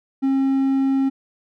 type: tone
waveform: triangle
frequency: 269.5 Hz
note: C#4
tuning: 49 cents flat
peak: -14 dBFS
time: 0.22-1.1 s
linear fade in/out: 20 ms
effects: none